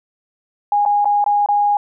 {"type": "tone with dropouts", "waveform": "sine", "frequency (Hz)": 822, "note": "G#5", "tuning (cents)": -18, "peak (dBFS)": -12, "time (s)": [0.72, 1.77], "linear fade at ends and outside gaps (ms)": 2, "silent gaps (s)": [[0.852, 0.86], [1.046, 1.055], [1.242, 1.262], [1.461, 1.487]], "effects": []}